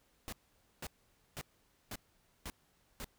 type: noise bursts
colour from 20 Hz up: pink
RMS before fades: -43 dBFS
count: 6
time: 0.28-3.044 s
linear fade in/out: 0 ms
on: 44 ms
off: 500 ms
effects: pink hiss -72 dBFS RMS until 3.18 s